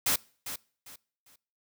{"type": "noise with echo", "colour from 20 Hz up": "white", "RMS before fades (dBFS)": -26, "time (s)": [0.06, 0.16], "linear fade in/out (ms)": 5, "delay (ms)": 400, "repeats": 3, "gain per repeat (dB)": -11, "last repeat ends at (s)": 1.36, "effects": ["noise-tail reverb RT60 0.5 s tail -24 dB re dry"]}